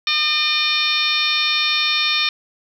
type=harmonic tone with a mistuned harmonic; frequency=606 Hz; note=D#5; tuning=46 cents flat; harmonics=2 / 3 / 4 / 5 / 6 / 7 / 8 / 9; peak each=-27 / -29 / -21 / -27 / -20 / -25 / -32 / -27 dBFS; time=0.07-2.29 s; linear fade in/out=2 ms; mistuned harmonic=8; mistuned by=-25 cents; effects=8-bit